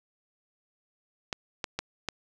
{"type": "clicks", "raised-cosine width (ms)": 0.2, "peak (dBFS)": -13, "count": 4, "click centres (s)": [1.328, 1.642, 1.79, 2.087], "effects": []}